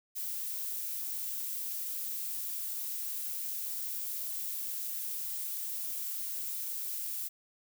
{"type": "noise", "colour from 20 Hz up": "violet", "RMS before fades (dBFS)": -37, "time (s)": [0.15, 7.29], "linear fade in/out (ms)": 20, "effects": []}